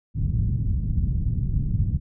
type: low-pass noise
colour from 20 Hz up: white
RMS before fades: -23 dBFS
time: 0.14-2 s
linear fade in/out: 50 ms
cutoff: 140 Hz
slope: 24 dB/octave
effects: none